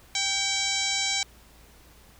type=harmonic tone with a mistuned harmonic; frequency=788 Hz; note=G5; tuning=9 cents sharp; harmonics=1 / 2 / 3 / 4 / 5 / 6 / 7 / 8 / 9 / 10; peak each=-37 / -40 / -31 / -34 / -30 / -38 / -32 / -35 / -33 / -38 dBFS; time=0.15-1.23 s; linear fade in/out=2 ms; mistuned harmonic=3; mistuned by=-64 cents; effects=added 57 Hz sine -55 dBFS peak until 2.19 s + pink hiss -55 dBFS RMS until 2.19 s